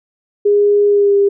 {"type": "tone with pitch glide", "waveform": "sine", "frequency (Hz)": [410, 400.9], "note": ["G#4", "G4"], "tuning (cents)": [-22, 39], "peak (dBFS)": -8, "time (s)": [0.45, 1.29], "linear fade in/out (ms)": 10, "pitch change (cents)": -39, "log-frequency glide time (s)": [0.87, 1.16], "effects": []}